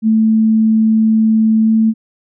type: tone with pitch glide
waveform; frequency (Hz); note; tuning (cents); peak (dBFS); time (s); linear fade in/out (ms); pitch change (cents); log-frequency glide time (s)
sine; 220.3 to 221.6; A3 to A3; +2 to +13; -8; 0.02-1.94; 50; +11; 1.63-1.7
effects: none